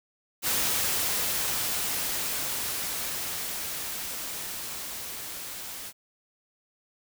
white noise with level ramp, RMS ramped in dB -26 to -39 dBFS, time 0.42-5.93 s, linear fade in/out 50 ms, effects none

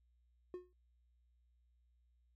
triangle tone with exponential decay, 360.9 Hz, F#4, 43 cents flat, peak -38 dBFS, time 0.54-0.73 s, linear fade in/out 1 ms, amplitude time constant 40 ms, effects added 60 Hz sine -70 dBFS peak until 2.35 s

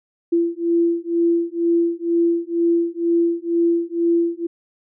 sine beating tone pair, 337.9 / 340 Hz, E4 / F4, +43 / -46 cents, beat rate 2.1 Hz, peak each -19 dBFS, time 0.32-4.47 s, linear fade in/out 10 ms, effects none

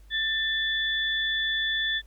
sine tone pair together, 1777 / 3461 Hz, A6 / A7, +17 / -29 cents, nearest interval octave, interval 1154 cents, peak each -27 dBFS, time 0.1-2.02 s, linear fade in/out 50 ms, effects added 50 Hz sine -48 dBFS peak until 2.06 s + pink hiss -64 dBFS RMS until 2.06 s

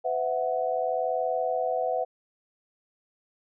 sine chord, B suspended fourth, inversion none, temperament equal with one note detuned, 505.7 / 659.3 / 740 Hz, B4 / E5 / F#5, +41 / 0 / 0 cents, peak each -29 dBFS, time 0.04-2.05 s, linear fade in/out 20 ms, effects none

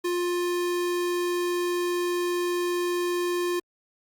square tone, 352.5 Hz, F4, 16 cents sharp, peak -25 dBFS, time 0.04-3.6 s, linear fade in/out 10 ms, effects Opus 48 kbps

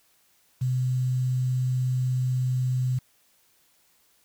sine tone with quantisation, 127.4 Hz, C3, 46 cents flat, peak -22 dBFS, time 0.61-2.99 s, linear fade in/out 10 ms, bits 8, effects white hiss -64 dBFS RMS until 4.24 s

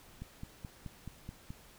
click train, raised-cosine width 5 ms, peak -30 dBFS, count 7, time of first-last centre 0.22-1.505 s, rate 4.67 Hz, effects pink hiss -58 dBFS RMS until 1.78 s

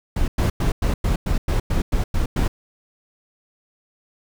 brown noise bursts, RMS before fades -19 dBFS, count 11, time 0.16-2.48 s, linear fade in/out 5 ms, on 120 ms, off 100 ms, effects none

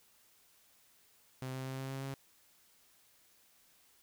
sawtooth tone with pitch steps, 130.1 / 131.23 / 132.37 / 133.53 / 134.69 / 135.86 Hz, C3 / C3 / C3 / C3 / C#3 / C#3, -9 / +6 / +20 / +36 / -49 / -34 cents, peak -35 dBFS, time 1.42-2.14 s, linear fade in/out 2 ms, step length 120 ms, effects white hiss -67 dBFS RMS until 4.02 s

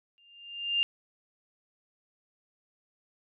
sine tone with exponential growth, 2800 Hz, F7, 4 cents sharp, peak -21 dBFS, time 0.18-0.83 s, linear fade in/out 0 ms, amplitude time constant 140 ms, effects none

